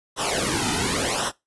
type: noise with flanger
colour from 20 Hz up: pink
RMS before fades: -24 dBFS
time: 0.16-1.32 s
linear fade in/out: 50 ms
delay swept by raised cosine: 0.43 to 1.83 ms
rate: 0.91 Hz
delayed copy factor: -0.85
effects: noise-tail reverb RT60 0.2 s tail -22 dB re dry + resampled to 24000 Hz